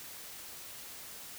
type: silence
effects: white hiss -47 dBFS RMS until 1.38 s